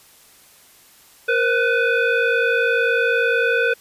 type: tone with frequency modulation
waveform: sine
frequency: 520 Hz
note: C5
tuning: 11 cents flat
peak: -15 dBFS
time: 1.28-3.74 s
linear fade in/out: 10 ms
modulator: 989 Hz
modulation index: 1.8
effects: white hiss -50 dBFS RMS until 3.8 s + resampled to 32000 Hz